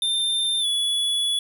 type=tone with pitch glide; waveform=square; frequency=3592 to 3406 Hz; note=A7 to G#7; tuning=+35 to +43 cents; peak=-21 dBFS; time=0.02-1.39 s; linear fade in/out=2 ms; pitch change=-92 cents; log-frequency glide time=0.6-0.66 s; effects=none